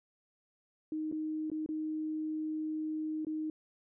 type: tone with dropouts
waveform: sine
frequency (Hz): 311.1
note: D#4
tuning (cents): 0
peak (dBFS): -33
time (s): 0.92-3.5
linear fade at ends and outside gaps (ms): 2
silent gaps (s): 1.115-1.124 / 1.501-1.516 / 1.662-1.689 / 3.249-3.268
effects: none